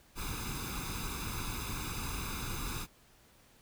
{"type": "noise with comb filter", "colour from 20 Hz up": "pink", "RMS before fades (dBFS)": -38, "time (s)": [0.15, 2.87], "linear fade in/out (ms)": 50, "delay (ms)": 0.8, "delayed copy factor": 0.8, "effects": ["pink hiss -63 dBFS RMS until 3.61 s"]}